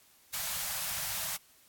white band-stop noise, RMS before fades -35 dBFS, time 0.33-1.37 s, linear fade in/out 10 ms, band 190 to 580 Hz, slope 48 dB/octave, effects white hiss -62 dBFS RMS until 1.68 s + AAC 64 kbps

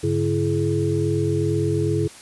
sine tone cluster, 100.7 / 143.1 / 334.1 / 422.7 Hz, G2 / D3 / E4 / G#4, +47 / -45 / +23 / +31 cents, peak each -24 dBFS, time 0.03-2.08 s, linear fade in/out 10 ms, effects white hiss -43 dBFS RMS until 2.21 s + resampled to 24000 Hz

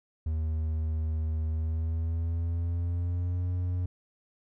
triangle tone with pitch glide, 78.9 to 89.59 Hz, D#2 to F2, +25 to +45 cents, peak -25 dBFS, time 0.26-3.86 s, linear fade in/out 5 ms, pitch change +220 cents, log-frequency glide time 1.48-3.45 s, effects none

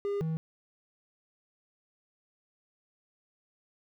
triangle tone pair in turn, 404.1 / 160.37 Hz, G#4 / E3, -47 / -47 cents, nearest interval octave + major third, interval 1600 cents, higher first, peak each -27 dBFS, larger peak neither, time 0.05-0.21 / 0.21-0.37 s, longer neither, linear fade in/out 0 ms, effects none

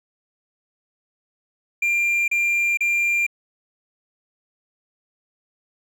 triangle tone bursts, 2386 Hz, D7, 27 cents sharp, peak -16 dBFS, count 3, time 1.82-3.266 s, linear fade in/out 5 ms, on 460 ms, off 33 ms, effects none

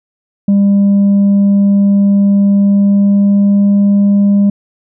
sine tone with pitch glide, 200 to 201.3 Hz, G3 to G3, +35 to +46 cents, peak -3 dBFS, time 0.48-4.5 s, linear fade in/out 5 ms, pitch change +11 cents, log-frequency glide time 2.57-3.76 s, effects tanh soft clip ceiling -5 dBFS

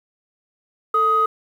sine tone pair together, 443.7 / 1256 Hz, A4 / D#6, +14 / +16 cents, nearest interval octave + tritone, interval 1802 cents, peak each -23 / -14 dBFS, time 0.94-1.26 s, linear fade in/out 5 ms, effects tanh soft clip ceiling -8 dBFS + 8-bit

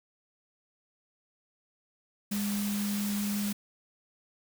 sine tone in noise, 204.6 Hz, G#3, 26 cents flat, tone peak -29 dBFS, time 2.31-3.53 s, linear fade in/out 10 ms, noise white, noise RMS -38 dBFS, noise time 2.31-3.53 s, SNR +6 dB, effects none

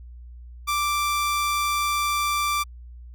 sawtooth tone, 1174.7 Hz, D6, in tune, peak -18 dBFS, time 0.67-2.64 s, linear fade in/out 20 ms, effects added 60 Hz sine -39 dBFS peak until 3.14 s

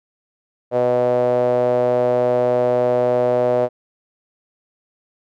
sawtooth tone with band-pass filter, 123.47 Hz, B2, in tune, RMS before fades -17 dBFS, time 0.71-3.69 s, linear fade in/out 50 ms, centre 570 Hz, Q 7.6, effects none

